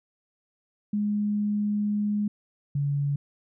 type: tone pair in turn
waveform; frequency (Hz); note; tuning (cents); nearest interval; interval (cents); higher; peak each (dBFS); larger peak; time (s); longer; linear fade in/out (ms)
sine; 207.7 / 142.35; G#3 / C#3; 0 / +46; perfect fifth; 654; first; -23; neither; 0.93-2.28 / 2.75-3.16; first; 5
effects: none